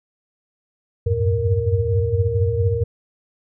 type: tone cluster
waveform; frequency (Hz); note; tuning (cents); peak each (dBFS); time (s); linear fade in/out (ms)
sine; 78.9 / 93.7 / 98.1 / 111.2 / 466.2; D#2 / F#2 / G2 / A2 / A#4; +25 / +22 / +2 / +19 / 0; -27 / -21 / -23 / -23 / -22; 1.06-2.84; 10
effects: none